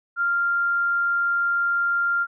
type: tone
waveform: sine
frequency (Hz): 1393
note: F6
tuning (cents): -5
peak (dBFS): -19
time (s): 0.16-2.27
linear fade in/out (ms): 50
effects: none